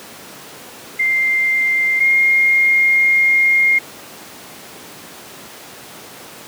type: tone pair in turn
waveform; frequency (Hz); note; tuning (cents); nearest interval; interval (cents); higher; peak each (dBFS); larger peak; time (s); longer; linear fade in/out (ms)
sine; 2097 / 2130; C7 / C7; +3 / +30; unison; 27; second; -13 / -10; second; 0.99-2 / 2-3.79; second; 10
effects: pink hiss -36 dBFS RMS until 6.47 s + high-pass 200 Hz 12 dB/octave